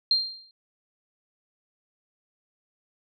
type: tone with exponential decay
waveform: sine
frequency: 4186 Hz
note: C8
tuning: in tune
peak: -16 dBFS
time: 0.11-0.51 s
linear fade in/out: 2 ms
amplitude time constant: 85 ms
effects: none